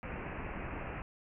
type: low-pass noise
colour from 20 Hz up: pink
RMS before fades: -41 dBFS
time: 0.03-1.02 s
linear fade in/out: 0 ms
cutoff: 2700 Hz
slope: 96 dB/octave
effects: none